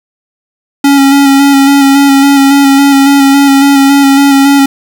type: tone with vibrato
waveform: square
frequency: 277.2 Hz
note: C#4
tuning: in tune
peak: -3 dBFS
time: 0.84-4.66 s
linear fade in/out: 5 ms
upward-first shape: square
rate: 3.6 Hz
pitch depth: 19 cents each way
effects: 7-bit